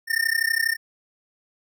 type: tone with amplitude modulation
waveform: square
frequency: 1813 Hz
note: A#6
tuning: 49 cents flat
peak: -17 dBFS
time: 0.07-0.77 s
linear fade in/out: 50 ms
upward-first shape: sine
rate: 32.3 Hz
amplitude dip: 95%
effects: none